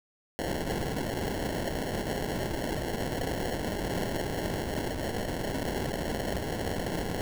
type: noise with sample-and-hold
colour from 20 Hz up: blue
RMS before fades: -32 dBFS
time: 0.39-7.21 s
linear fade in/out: 0 ms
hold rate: 1225 Hz
effects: none